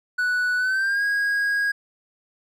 triangle tone with pitch glide, 1480 to 1642.2 Hz, F#6 to G#6, 0 to -20 cents, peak -18 dBFS, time 0.18-1.72 s, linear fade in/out 10 ms, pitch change +180 cents, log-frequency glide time 0.57-1.03 s, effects none

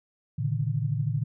sine tone cluster, 113.5 / 140.8 / 153.6 Hz, A#2 / C#3 / D#3, -46 / +27 / -22 cents, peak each -28 / -29 / -30 dBFS, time 0.38-1.24 s, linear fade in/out 10 ms, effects none

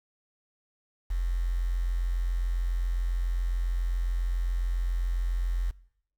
sine tone with quantisation, 43.65 Hz, F1, in tune, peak -25 dBFS, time 1.1-5.71 s, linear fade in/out 10 ms, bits 8, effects noise-tail reverb RT60 0.7 s tail -21 dB re dry

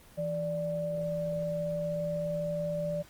sine tone pair together, 164.81 / 587.3 Hz, E3 / D5, 0 / 0 cents, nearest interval octave + minor seventh, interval 2200 cents, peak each -35 / -31 dBFS, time 0.17-3.03 s, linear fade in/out 20 ms, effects pink hiss -56 dBFS RMS until 3.09 s + Opus 24 kbps

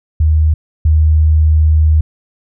sine tone pair in turn, 77.78 / 77.78 Hz, D#2 / D#2, 0 / 0 cents, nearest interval unison, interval 0 cents, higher neither, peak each -7 / -6 dBFS, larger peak second, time 0.2-0.54 / 0.85-2.01 s, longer second, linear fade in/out 5 ms, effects none

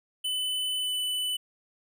square tone with pitch glide, 3010 to 2991 Hz, F#7 to F#7, +29 to +18 cents, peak -28 dBFS, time 0.24-1.37 s, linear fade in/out 10 ms, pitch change -11 cents, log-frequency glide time 0.78-1 s, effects none

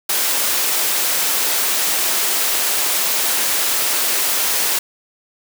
white high-pass noise, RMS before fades -18 dBFS, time 0.09-4.79 s, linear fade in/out 5 ms, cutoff 330 Hz, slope 12 dB/octave, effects none

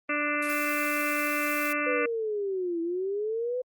harmonic tone, 294.7 Hz, D4, 6 cents sharp, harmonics 1 / 2 / 4 / 5 / 6 / 7 / 8 / 9, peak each -33 / -34 / -33 / -34 / -38 / -33 / -36 / -34 dBFS, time 0.09-2.06 s, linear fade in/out 5 ms
blue noise, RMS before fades -38 dBFS, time 0.42-1.73 s, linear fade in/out 5 ms
sine linear two-way sweep, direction down then up, 510 to 329.6 to 510 Hz, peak -27 dBFS, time 1.86-3.62 s, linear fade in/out 10 ms, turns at 2.81 s
effects Opus 32 kbps

